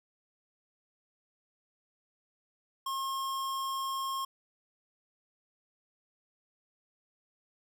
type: tone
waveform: square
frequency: 1075 Hz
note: C6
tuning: 47 cents sharp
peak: -33 dBFS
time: 2.86-4.25 s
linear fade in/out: 5 ms
effects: none